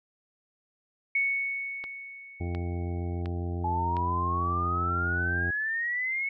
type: tone with exponential decay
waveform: sine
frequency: 2217 Hz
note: C#7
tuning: in tune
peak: -22 dBFS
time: 1.15-3.22 s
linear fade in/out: 5 ms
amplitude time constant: 450 ms
type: click train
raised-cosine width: 0.3 ms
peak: -24 dBFS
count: 4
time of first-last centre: 1.84-3.968 s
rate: 1.41 Hz
type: harmonic tone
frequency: 87.31 Hz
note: F2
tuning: in tune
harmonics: 1 / 2 / 3 / 4 / 5 / 7 / 8 / 9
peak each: -30 / -39 / -41 / -39 / -45 / -50 / -50 / -47 dBFS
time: 2.4-5.51 s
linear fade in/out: 10 ms
type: exponential sweep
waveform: sine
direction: up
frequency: 847 to 2214 Hz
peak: -27 dBFS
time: 3.64-6.29 s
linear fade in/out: 5 ms
effects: none